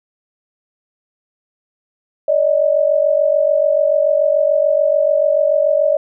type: tone pair together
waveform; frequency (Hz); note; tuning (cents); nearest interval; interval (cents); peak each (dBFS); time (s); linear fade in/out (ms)
sine; 574 / 620.9; D5 / D#5; -40 / -4; minor second; 136; -14; 2.28-5.97; 5
effects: none